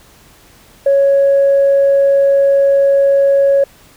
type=tone; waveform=sine; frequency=554.4 Hz; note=C#5; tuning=in tune; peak=-6 dBFS; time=0.86-3.64 s; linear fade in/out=5 ms; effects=tanh soft clip ceiling -4 dBFS + pink hiss -45 dBFS RMS until 3.96 s